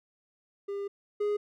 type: tone pair in turn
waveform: triangle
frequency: 400.7 / 414.4 Hz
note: G4 / G#4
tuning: +38 / -4 cents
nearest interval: minor second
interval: 58 cents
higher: second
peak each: -30 / -24 dBFS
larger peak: second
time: 0.68-0.88 / 1.2-1.37 s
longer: first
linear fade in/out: 10 ms
effects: none